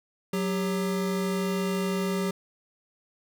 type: tone pair together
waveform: square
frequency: 185.5 / 397.4 Hz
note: F#3 / G4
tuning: +5 / +24 cents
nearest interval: octave + minor second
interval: 1319 cents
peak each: -28 / -31 dBFS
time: 0.33-2.31 s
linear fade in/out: 5 ms
effects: none